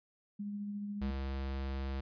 sine tone with tremolo, 204.5 Hz, G#3, 26 cents flat, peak -36 dBFS, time 0.39-1.11 s, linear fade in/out 10 ms, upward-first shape sine, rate 14 Hz, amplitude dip 25%
square tone, 67.4 Hz, C#2, 48 cents flat, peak -36 dBFS, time 1.01-2.01 s, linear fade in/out 10 ms
effects resampled to 11025 Hz

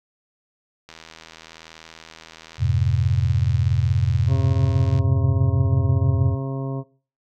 click train, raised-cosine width 0.2 ms, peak -23 dBFS, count 333, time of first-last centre 0.89-4.989 s, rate 81 Hz
sine chord, F minor, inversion none, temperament equal with one note detuned, 87.31 / 103.83 / 128.57 Hz, F2 / Ab2 / C3, 0 / 0 / -30 cents, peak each -21 / -22 / -21 dBFS, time 2.58-6.37 s, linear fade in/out 50 ms
harmonic tone, 134.8 Hz, C#3, 48 cents flat, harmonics 1 / 2 / 3 / 4 / 5 / 7 / 8, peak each -25 / -31 / -35 / -37 / -39 / -42 / -43 dBFS, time 4.27-6.84 s, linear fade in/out 50 ms
effects noise-tail reverb RT60 0.4 s tail -20 dB re dry

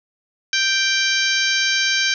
harmonic tone, 784 Hz, G5, in tune, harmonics 2 / 3 / 4 / 5 / 6 / 7 / 8, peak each -21 / -23 / -24 / -25 / -26 / -26 / -27 dBFS, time 0.53-2.14 s, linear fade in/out 2 ms, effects none

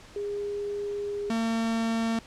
sine / 45% pulse tone pair in turn, 408.4 / 227.1 Hz, G#4 / A#3, -29 / -45 cents, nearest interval minor seventh, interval 1016 cents, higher first, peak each -29 / -25 dBFS, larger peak second, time 0.16-1.3 / 1.3-2.19 s, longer first, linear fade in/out 2 ms, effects pink hiss -50 dBFS RMS until 2.26 s + low-pass 7000 Hz 12 dB/octave

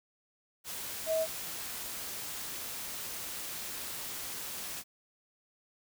sine tone in noise, 641 Hz, E5, 49 cents flat, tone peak -27 dBFS, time 1.06-1.27 s, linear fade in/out 50 ms, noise white, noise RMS -40 dBFS, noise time 0.64-4.84 s, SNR +10 dB, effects none

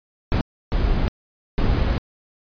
brown noise bursts at uneven times, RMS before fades -19 dBFS, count 3, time 0.32-0.41 / 0.72-1.08 / 1.58-1.98 s, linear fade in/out 0 ms, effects resampled to 11025 Hz

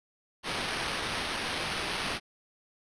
white noise with sample-and-hold, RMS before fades -33 dBFS, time 0.43-2.2 s, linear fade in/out 50 ms, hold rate 7350 Hz, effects resampled to 22050 Hz

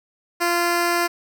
10% pulse tone, 345.8 Hz, F4, 17 cents flat, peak -10 dBFS, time 0.4-1.08 s, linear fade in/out 20 ms, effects none

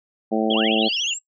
harmonic tone, 110 Hz, A2, in tune, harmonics 2 / 3 / 4 / 5 / 6 / 7, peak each -22 / -24 / -25 / -26 / -27 / -27 dBFS, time 0.31-0.89 s, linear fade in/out 20 ms
sine linear sweep, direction up, 181.2 to 7700 Hz, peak -29 dBFS, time 0.49-1.19 s, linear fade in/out 10 ms
sine tone with vibrato, 3026 Hz, F#7, 38 cents sharp, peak -21 dBFS, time 0.5-1.14 s, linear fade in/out 5 ms, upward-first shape sine, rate 14 Hz, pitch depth 180 cents each way
effects noise-tail reverb RT60 0.1 s tail -18 dB re dry

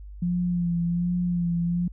sine tone with vibrato, 174.1 Hz, F3, 5 cents flat, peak -22 dBFS, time 0.22-1.88 s, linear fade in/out 5 ms, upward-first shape sine, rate 1.3 Hz, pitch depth 35 cents each way, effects added 50 Hz sine -38 dBFS peak until 1.92 s

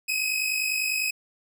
sawtooth tone pair together, 2511 / 2561 Hz, D#7 / D#7, +15 / +49 cents, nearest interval unison, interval 34 cents, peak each -24 dBFS, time 0.08-1.11 s, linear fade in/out 10 ms, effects none

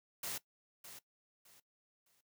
white noise with echo, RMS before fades -41 dBFS, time 0.23-0.38 s, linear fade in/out 5 ms, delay 610 ms, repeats 3, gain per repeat -11 dB, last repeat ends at 2.21 s, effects noise-tail reverb RT60 0.1 s tail -18 dB re dry

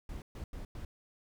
brown noise bursts at uneven times, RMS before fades -42 dBFS, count 4, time 0.09-0.22 / 0.35-0.44 / 0.53-0.65 / 0.75-0.85 s, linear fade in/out 2 ms, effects none

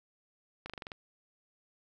slowing click train, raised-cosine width 0.3 ms, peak -25 dBFS, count 7, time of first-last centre 0.66-0.918 s, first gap 37 ms, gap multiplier 1.06, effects none

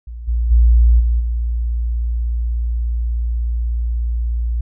sine tone with level steps, 58.27 Hz, A#1, in tune, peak -27 / -14 / -7 / -12 / -16 dBFS, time 0.07-4.61 s, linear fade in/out 5 ms, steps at 0.27 / 0.5 / 0.99 / 1.19 s, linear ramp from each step 20 ms, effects none

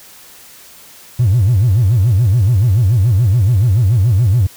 triangle tone with vibrato, 107.3 Hz, A2, 43 cents flat, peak -5 dBFS, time 1.19-4.47 s, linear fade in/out 10 ms, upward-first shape sine, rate 7 Hz, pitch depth 290 cents each way, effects tanh soft clip ceiling -5 dBFS + white hiss -40 dBFS RMS until 4.56 s

